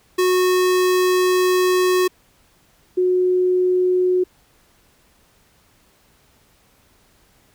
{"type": "tone pair in turn", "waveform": ["square", "sine"], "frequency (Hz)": [366.3, 365], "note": ["F#4", "F#4"], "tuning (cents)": [-17, -24], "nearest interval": "unison", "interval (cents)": 7, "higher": "first", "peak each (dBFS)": [-15, -14], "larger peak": "second", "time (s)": [[0.18, 2.08], [2.97, 4.24]], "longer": "first", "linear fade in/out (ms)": 10, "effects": ["pink hiss -57 dBFS RMS until 7.54 s"]}